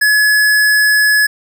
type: tone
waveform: square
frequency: 1700 Hz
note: G#6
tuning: 40 cents sharp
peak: -9 dBFS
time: 0.01-1.27 s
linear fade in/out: 10 ms
effects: none